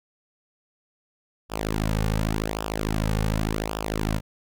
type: tone with flanger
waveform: sawtooth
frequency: 53.3 Hz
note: G#1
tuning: 46 cents sharp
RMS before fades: -26 dBFS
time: 1.49-4.21 s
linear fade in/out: 50 ms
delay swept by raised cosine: 0.47 to 3.07 ms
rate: 0.88 Hz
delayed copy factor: -0.8
effects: none